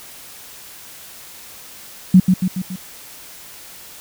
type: tone with echo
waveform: sine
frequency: 185 Hz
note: F#3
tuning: in tune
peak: -4 dBFS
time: 2.14-2.2 s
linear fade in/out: 5 ms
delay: 140 ms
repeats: 4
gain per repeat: -5 dB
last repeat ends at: 2.76 s
effects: white hiss -39 dBFS RMS until 4 s